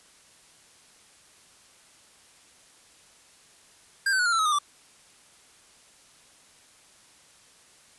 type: tone with pitch steps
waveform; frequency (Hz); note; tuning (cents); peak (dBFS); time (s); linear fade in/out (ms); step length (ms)
square; 1600 / 1529.5 / 1462.1 / 1397.7 / 1336.1 / 1277.3 / 1221 / 1167.2; G6 / G6 / F#6 / F6 / E6 / D#6 / D#6 / D6; +35 / -43 / -21 / +1 / +23 / +45 / -33 / -11; -22; 4.06-4.588; 5; 66
effects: white hiss -56 dBFS RMS until 7.98 s + resampled to 24000 Hz